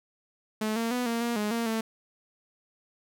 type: tone with pitch steps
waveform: sawtooth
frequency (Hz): 216.1 / 229.4 / 247.3 / 231.9 / 236.4 / 209.5 / 232 / 223.1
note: A3 / A#3 / B3 / A#3 / A#3 / G#3 / A#3 / A3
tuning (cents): -31 / -28 / +3 / -9 / +24 / +15 / -8 / +24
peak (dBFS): -23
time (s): 0.61-1.81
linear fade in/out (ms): 5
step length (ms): 150
effects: none